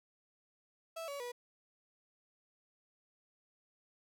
35% pulse tone with pitch steps, 657 / 565.4 / 486.5 Hz, E5 / C#5 / B4, -6 / +34 / -26 cents, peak -39 dBFS, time 0.96-1.32 s, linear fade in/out 10 ms, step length 120 ms, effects none

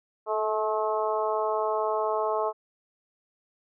harmonic tone with a mistuned harmonic, 215.4 Hz, A3, 37 cents flat, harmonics 2 / 3 / 4 / 5 / 6, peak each -29 / -29 / -31 / -31 / -37 dBFS, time 0.26-2.53 s, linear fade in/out 50 ms, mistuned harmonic 2, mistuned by +15 cents, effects none

